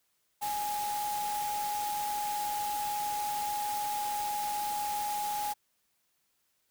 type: tone in noise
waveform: sine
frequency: 830.6 Hz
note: G#5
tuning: in tune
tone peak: -31 dBFS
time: 0.41-5.54 s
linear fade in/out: 20 ms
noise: white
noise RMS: -40 dBFS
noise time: 0.41-5.54 s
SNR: +6 dB
effects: white hiss -75 dBFS RMS until 6.7 s